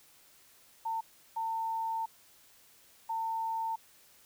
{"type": "tone bursts at uneven times", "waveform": "sine", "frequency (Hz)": 900, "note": "A5", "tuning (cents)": 39, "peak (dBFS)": -31, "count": 3, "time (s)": [[0.85, 1.01], [1.36, 2.06], [3.09, 3.76]], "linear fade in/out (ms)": 10, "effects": ["white hiss -61 dBFS RMS until 4.25 s"]}